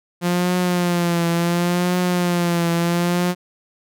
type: tone with vibrato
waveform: sawtooth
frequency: 174.61 Hz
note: F3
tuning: in tune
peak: -13 dBFS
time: 0.21-3.35 s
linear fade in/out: 50 ms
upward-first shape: triangle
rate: 0.7 Hz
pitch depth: 60 cents each way
effects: none